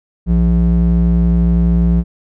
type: ring-modulated tone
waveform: triangle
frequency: 116.54 Hz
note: A#2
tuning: in tune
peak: -4 dBFS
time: 0.26-2.04 s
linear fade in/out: 50 ms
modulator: 55.9 Hz
effects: none